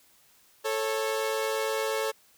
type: tone pair together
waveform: sawtooth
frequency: 440 / 548.6 Hz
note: A4 / C#5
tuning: 0 / -18 cents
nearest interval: major third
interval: 382 cents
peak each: -25 / -27 dBFS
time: 0.64-2.12 s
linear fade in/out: 20 ms
effects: white hiss -61 dBFS RMS until 2.37 s